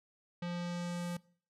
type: tone with low-pass filter sweep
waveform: square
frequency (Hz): 174.61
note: F3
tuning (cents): 0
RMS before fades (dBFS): -38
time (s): 0.42-1.17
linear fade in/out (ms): 5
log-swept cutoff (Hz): 3700 to 12000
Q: 1.2
effects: noise-tail reverb RT60 0.5 s tail -22 dB re dry